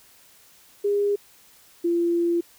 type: tone pair in turn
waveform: sine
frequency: 407 / 342.2 Hz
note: G#4 / F4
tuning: -35 / -35 cents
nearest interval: minor third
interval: 300 cents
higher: first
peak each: -19 dBFS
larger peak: neither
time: 0.84-1.16 / 1.84-2.41 s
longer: second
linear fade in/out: 10 ms
effects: white hiss -54 dBFS RMS until 2.58 s